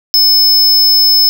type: tone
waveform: square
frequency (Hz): 5220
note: E8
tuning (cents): -18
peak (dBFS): -6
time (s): 0.14-1.29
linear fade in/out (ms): 0
effects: none